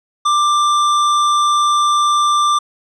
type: tone with hard clipping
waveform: triangle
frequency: 1183 Hz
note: D6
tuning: 12 cents sharp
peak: -13 dBFS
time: 0.25-2.59 s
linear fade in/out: 10 ms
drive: 16 dB
effects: resampled to 24000 Hz